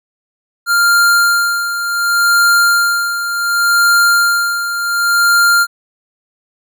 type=tone with tremolo; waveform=square; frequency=1396.9 Hz; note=F6; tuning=in tune; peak=-8 dBFS; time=0.66-5.67 s; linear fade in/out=50 ms; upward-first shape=sine; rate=0.68 Hz; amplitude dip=65%; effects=none